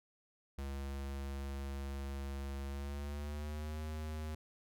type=tone with pitch glide; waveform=square; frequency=69 to 77.45 Hz; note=C#2 to D#2; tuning=-7 to -7 cents; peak=-40 dBFS; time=0.58-4.35 s; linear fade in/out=5 ms; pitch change=+200 cents; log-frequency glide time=2.66-3.82 s; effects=none